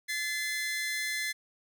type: tone pair together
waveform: sawtooth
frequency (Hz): 1728 / 2057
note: A6 / C7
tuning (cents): -32 / -30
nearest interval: minor third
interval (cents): 302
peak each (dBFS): -32 / -29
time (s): 0.08-1.33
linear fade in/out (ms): 20
effects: none

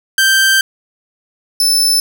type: tone pair in turn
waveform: sawtooth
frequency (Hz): 1568 / 5274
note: G6 / E8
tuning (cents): 0 / 0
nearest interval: octave + major sixth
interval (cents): 2100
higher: second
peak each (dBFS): -5 / -7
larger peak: first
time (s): 0.18-0.61 / 1.6-2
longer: first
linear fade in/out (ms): 2
effects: none

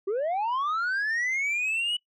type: linear sweep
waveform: sine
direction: up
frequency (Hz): 370 to 2960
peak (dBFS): -22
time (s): 0.07-1.97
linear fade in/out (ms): 10
effects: noise-tail reverb RT60 0.1 s tail -22 dB re dry + tanh soft clip ceiling -24 dBFS

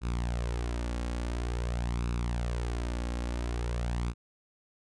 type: tone with flanger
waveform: sawtooth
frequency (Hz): 59.3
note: A#1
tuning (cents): +30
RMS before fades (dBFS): -32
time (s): 0.01-4.14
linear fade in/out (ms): 50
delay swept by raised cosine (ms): 0.77 to 3.67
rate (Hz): 0.48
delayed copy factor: +0.55
effects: resampled to 22050 Hz

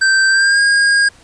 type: tone with pitch glide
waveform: square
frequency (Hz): 1561 to 1625.4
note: G6 to G#6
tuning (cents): -8 to -38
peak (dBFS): -10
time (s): 0.01-1.09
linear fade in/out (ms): 10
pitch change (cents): +70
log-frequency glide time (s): 0.29-0.6
effects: pink hiss -46 dBFS RMS until 1.23 s + resampled to 22050 Hz

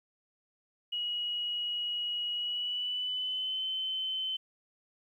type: tone with pitch glide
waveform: sine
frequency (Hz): 2905 to 3064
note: F#7 to G7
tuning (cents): -32 to -40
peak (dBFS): -31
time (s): 0.92-4.37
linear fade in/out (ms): 10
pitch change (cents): +92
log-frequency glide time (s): 2.34-3.64
effects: 11-bit

